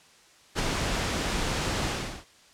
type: noise with ADSR envelope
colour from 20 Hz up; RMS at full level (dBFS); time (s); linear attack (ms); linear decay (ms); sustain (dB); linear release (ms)
pink; -25; 0.55-2.25; 39; 13; -3; 390
effects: white hiss -56 dBFS RMS until 2.53 s + low-pass 7000 Hz 12 dB/octave